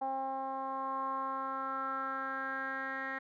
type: tone with low-pass filter sweep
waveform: 10% pulse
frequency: 267.3 Hz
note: C4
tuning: 37 cents sharp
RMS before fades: -37 dBFS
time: 0.01-3.19 s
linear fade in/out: 10 ms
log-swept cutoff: 810 to 1900 Hz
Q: 5.8
effects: none